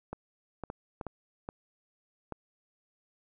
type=clicks; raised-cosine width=1 ms; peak=-23 dBFS; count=7; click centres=0.13 / 0.637 / 0.701 / 1.012 / 1.067 / 1.489 / 2.323 s; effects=none